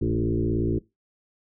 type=tone with frequency modulation; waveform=sine; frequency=216.5 Hz; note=A3; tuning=28 cents flat; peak=-21 dBFS; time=0.01-0.79 s; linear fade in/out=10 ms; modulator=57.2 Hz; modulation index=3.1; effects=noise-tail reverb RT60 0.2 s tail -20 dB re dry